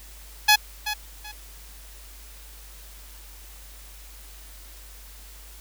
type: tone with echo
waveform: 10% pulse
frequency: 844 Hz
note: G#5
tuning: 28 cents sharp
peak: -5 dBFS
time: 0.48-0.56 s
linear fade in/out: 10 ms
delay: 380 ms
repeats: 2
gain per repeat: -12 dB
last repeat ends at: 1.32 s
effects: added 50 Hz sine -44 dBFS peak until 5.6 s + white hiss -48 dBFS RMS until 5.6 s